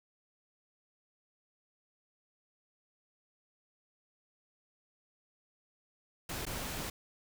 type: noise with dropouts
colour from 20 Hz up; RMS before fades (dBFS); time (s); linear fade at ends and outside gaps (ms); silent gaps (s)
pink; -39; 6.29-6.9; 5; 6.454-6.465
effects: none